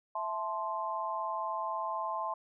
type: chord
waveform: sine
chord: A minor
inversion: second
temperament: equal with one note detuned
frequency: 659.3 / 870.4 / 1046.5 Hz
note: E5 / A5 / C6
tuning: 0 / -19 / 0 cents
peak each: -39 / -37 / -35 dBFS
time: 0.15-2.34 s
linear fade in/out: 5 ms
effects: none